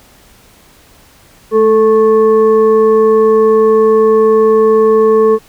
sine tone with frequency modulation, 440 Hz, A4, in tune, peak -5 dBFS, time 1.51-5.39 s, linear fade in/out 50 ms, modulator 656 Hz, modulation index 0.53, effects pink hiss -44 dBFS RMS until 5.48 s

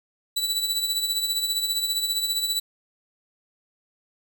sawtooth tone with tremolo, 3951 Hz, B7, in tune, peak -18 dBFS, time 0.36-2.6 s, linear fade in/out 10 ms, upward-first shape sine, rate 15 Hz, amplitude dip 55%, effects none

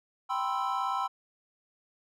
triangle chord, C major seventh, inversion second, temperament equal, 784 / 987.8 / 1046.5 / 1318.5 Hz, G5 / B5 / C6 / E6, 0 / 0 / 0 / 0 cents, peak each -32 dBFS, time 0.29-1.08 s, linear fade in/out 20 ms, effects none

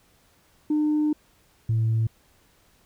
sine tone pair in turn, 302.2 / 112.19 Hz, D4 / A2, +50 / +34 cents, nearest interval octave + perfect fourth, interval 1716 cents, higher first, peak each -18 dBFS, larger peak neither, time 0.7-1.13 / 1.69-2.07 s, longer first, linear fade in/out 5 ms, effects tanh soft clip ceiling -17 dBFS + pink hiss -61 dBFS RMS until 2.85 s

